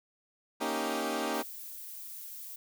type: chord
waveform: 15% pulse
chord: Eb dominant seventh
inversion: second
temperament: equal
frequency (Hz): 233.1 / 277.2 / 311.1 / 392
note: Bb3 / Db4 / Eb4 / G4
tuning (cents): 0 / 0 / 0 / 0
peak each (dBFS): -30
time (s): 0.6-1.43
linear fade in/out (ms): 20
type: noise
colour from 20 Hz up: violet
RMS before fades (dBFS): -44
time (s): 1.34-2.56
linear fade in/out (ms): 5
effects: none